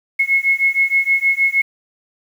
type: beating tone pair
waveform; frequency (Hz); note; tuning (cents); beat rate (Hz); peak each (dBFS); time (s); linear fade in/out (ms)
sine; 2175 / 2181.4; C#7 / C#7; -33 / -28; 6.4; -16; 0.19-1.62; 10
effects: 7-bit